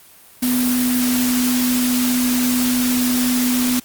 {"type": "tone in noise", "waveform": "sine", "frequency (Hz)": 249, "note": "B3", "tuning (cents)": 14, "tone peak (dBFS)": -16, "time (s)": [0.42, 3.8], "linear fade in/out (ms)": 10, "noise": "white", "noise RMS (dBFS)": -23, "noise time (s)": [0.42, 3.8], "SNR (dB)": 4, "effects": ["white hiss -46 dBFS RMS until 3.84 s", "Opus 32 kbps"]}